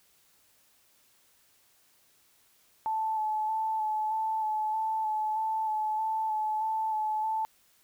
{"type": "tone with vibrato", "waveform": "sine", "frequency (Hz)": 870, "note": "A5", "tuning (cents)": -20, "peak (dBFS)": -27, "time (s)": [2.86, 7.45], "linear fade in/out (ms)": 0, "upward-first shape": "square", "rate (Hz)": 1.6, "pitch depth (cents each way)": 17, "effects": ["white hiss -65 dBFS RMS until 7.83 s"]}